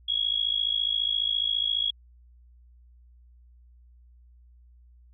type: tone with amplitude modulation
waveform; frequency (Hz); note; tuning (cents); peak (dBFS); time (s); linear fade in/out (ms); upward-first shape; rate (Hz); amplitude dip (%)
sine; 3322; G#7; 0; -20; 0.08-1.91; 10; sine; 54.6; 85
effects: added 60 Hz sine -52 dBFS peak until 5.13 s